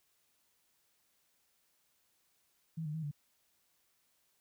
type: tone with pitch steps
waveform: sine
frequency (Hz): 161.7 / 151.1 / 159.7 / 146.1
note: E3 / D3 / D#3 / D3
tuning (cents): -33 / +50 / +45 / -9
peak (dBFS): -36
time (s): 2.77-3.114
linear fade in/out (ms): 10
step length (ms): 86
effects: white hiss -75 dBFS RMS until 4.4 s